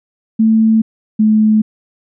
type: tone pair in turn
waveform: sine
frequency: 221.5 / 215.9 Hz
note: A3 / A3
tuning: +12 / -33 cents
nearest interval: unison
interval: 45 cents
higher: first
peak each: -7 dBFS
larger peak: neither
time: 0.39-0.82 / 1.19-1.62 s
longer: neither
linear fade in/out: 10 ms
effects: none